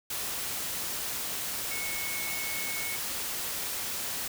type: tone in noise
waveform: sine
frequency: 2200 Hz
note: C#7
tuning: 14 cents flat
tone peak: -36 dBFS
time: 1.71-2.96 s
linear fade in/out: 5 ms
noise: white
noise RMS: -34 dBFS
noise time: 0.1-4.28 s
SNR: -5 dB
effects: none